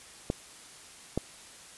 clicks, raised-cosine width 2 ms, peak -14 dBFS, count 2, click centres 0.301 / 1.176 s, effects white hiss -50 dBFS RMS until 1.77 s + resampled to 24000 Hz

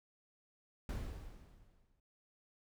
brown noise with exponential decay, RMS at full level -37 dBFS, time 0.89-2 s, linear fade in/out 2 ms, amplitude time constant 240 ms, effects none

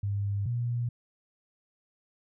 sine tone pair in turn, 100.8 / 119.87 Hz, G2 / A#2, +49 / +49 cents, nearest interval minor third, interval 300 cents, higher second, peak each -27 dBFS, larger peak neither, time 0.03-0.46 / 0.46-0.89 s, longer neither, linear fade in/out 5 ms, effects none

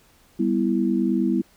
sine chord, E minor, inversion first, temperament just, 197.78 / 247.2 / 329.6 Hz, G3 / B3 / E4, +16 / +2 / 0 cents, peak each -23 dBFS, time 0.39-1.42 s, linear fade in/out 10 ms, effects pink hiss -57 dBFS RMS until 1.56 s

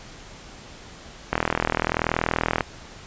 click train, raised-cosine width 0.5 ms, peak -5 dBFS, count 53, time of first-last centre 1.33-2.608 s, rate 40.7 Hz, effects pink hiss -43 dBFS RMS until 3.06 s + resampled to 16000 Hz

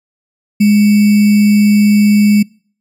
sine tone with sample-and-hold, 207.7 Hz, G#3, in tune, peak -5 dBFS, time 0.6-2.43 s, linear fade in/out 10 ms, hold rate 2450 Hz, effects noise-tail reverb RT60 0.5 s tail -26 dB re dry + resampled to 32000 Hz

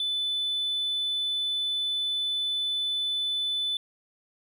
triangle tone, 3500 Hz, A7, 10 cents flat, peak -23 dBFS, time 0-3.77 s, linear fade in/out 2 ms, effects tanh soft clip ceiling -22 dBFS

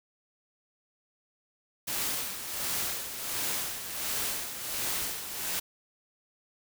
white noise with tremolo, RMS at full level -31 dBFS, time 1.87-5.6 s, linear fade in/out 10 ms, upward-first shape sine, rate 1.4 Hz, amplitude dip 60%, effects none

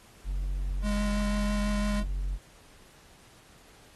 triangle tone, 46.28 Hz, F#1, 1 cent sharp, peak -26 dBFS, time 0.24-2.39 s, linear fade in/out 50 ms
square tone with vibrato, 206.7 Hz, G#3, 8 cents flat, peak -29 dBFS, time 0.82-2.04 s, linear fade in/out 50 ms, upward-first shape sine, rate 6 Hz, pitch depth 11 cents each way
effects pink hiss -56 dBFS RMS until 3.95 s + AAC 32 kbps

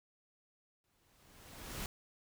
pink noise with exponential growth, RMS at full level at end -40 dBFS, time 0.84-1.86 s, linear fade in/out 1 ms, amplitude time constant 220 ms, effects none

